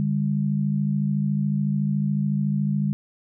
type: tone pair together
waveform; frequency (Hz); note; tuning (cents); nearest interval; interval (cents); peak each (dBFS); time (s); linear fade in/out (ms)
sine; 146.83 / 200.7; D3 / G3; 0 / +41; perfect fourth; 541; -23 / -23; 0-2.93; 0
effects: none